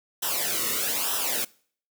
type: noise with flanger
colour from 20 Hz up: white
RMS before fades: -27 dBFS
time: 0.22-1.45 s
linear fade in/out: 10 ms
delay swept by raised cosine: 0.44 to 1.26 ms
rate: 1.1 Hz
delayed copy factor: -0.75
effects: noise-tail reverb RT60 0.5 s tail -23 dB re dry